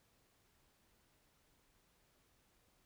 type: silence
effects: pink hiss -74 dBFS RMS until 2.85 s